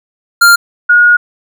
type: tone pair in turn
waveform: square / sine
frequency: 1396.9 / 1442 Hz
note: F6 / F#6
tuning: 0 / -45 cents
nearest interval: minor second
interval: 55 cents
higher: second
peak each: -3 dBFS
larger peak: neither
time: 0.41-0.56 / 0.89-1.17 s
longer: second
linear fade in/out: 10 ms
effects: none